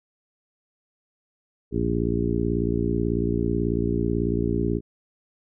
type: harmonic tone with a mistuned harmonic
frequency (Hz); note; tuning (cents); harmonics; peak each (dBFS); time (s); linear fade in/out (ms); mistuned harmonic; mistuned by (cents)
58.2; A#1; -2; 1 / 2 / 3 / 4 / 5 / 6 / 7; -29 / -29 / -29 / -29 / -29 / -29 / -29; 1.71-4.81; 50; 1; +85
effects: none